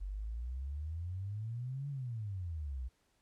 sine exponential two-way sweep, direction up then down, 46.08 to 144.2 to 59.6 Hz, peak -37 dBFS, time 0-2.89 s, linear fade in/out 20 ms, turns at 1.89 s, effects pink hiss -75 dBFS RMS until 3.21 s + low-pass 11000 Hz 12 dB/octave

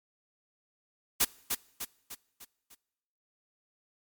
white noise with echo, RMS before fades -24 dBFS, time 1.2-1.25 s, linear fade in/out 10 ms, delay 300 ms, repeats 5, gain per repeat -6 dB, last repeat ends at 2.75 s, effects noise-tail reverb RT60 1.0 s tail -23 dB re dry + MP3 96 kbps

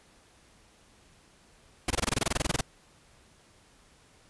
pink noise bursts, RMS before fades -26 dBFS, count 16, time 1.88-2.61 s, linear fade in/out 5 ms, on 25 ms, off 22 ms, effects pink hiss -60 dBFS RMS until 4.29 s + resampled to 24000 Hz

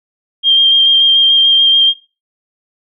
sine tone with vibrato, 3195 Hz, G7, 32 cents sharp, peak -5 dBFS, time 0.43-1.94 s, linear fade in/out 50 ms, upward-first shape square, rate 6.9 Hz, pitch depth 13 cents each way, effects noise-tail reverb RT60 0.3 s tail -21 dB re dry

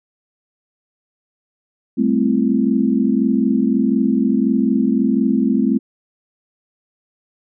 sine chord, A minor seventh, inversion third, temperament equal with one note detuned, 196 / 220 / 261.6 / 334.4 Hz, G3 / A3 / C4 / E4, 0 / 0 / 0 / +25 cents, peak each -21 / -17 / -17 / -23 dBFS, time 1.97-5.79 s, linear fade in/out 20 ms, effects none

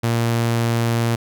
sawtooth tone, 116.54 Hz, A#2, in tune, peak -13 dBFS, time 0.03-1.16 s, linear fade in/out 10 ms, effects none

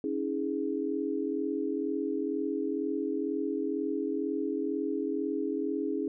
sine chord, C# suspended second, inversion none, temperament equal with one note detuned, 277.2 / 319.3 / 415.3 Hz, C#4 / D#4 / G#4, 0 / +45 / 0 cents, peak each -33 dBFS, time 0.04-6.08 s, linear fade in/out 2 ms, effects none

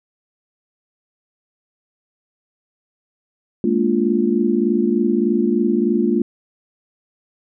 sine chord, Bb dominant seventh, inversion third, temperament just, 209.8 / 233.1 / 291.4 / 349.6 Hz, Ab3 / Bb3 / D4 / F4, +18 / 0 / -13 / +2 cents, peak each -20 / -19 / -23 / -19 dBFS, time 3.64-6.22 s, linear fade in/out 2 ms, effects none

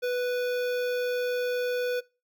square tone with notch filter, 493.9 Hz, B4, in tune, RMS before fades -28 dBFS, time 0.02-2.01 s, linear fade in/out 20 ms, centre 8500 Hz, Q 0.74, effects noise-tail reverb RT60 0.3 s tail -23 dB re dry

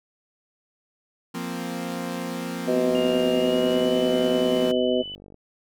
sawtooth chord, F suspended fourth, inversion none, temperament equal, 174.61 / 233.1 / 261.6 Hz, F3 / Bb3 / C4, 0 / 0 / 0 cents, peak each -29 dBFS, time 1.34-4.72 s, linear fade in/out 10 ms
harmonic tone, 125.7 Hz, B2, 31 cents sharp, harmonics 2 / 3 / 4 / 5, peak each -25 / -25 / -25 / -25 dBFS, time 2.67-5.03 s, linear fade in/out 20 ms
click train, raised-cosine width 2 ms, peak -33 dBFS, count 120, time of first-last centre 2.91-5.344 s, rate 48.9 Hz
sine tone with pitch glide, 2825 to 2991 Hz, F7 to F#7, +19 to +18 cents, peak -33 dBFS, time 2.95-5.15 s, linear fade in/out 0 ms, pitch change +99 cents, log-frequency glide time 3.35-3.94 s
effects none

